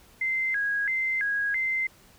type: tone with vibrato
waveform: sine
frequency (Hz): 1850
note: A#6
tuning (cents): -14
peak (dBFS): -24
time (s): 0.21-1.87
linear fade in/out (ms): 5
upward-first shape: square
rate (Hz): 1.5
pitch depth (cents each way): 200
effects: pink hiss -56 dBFS RMS until 2.18 s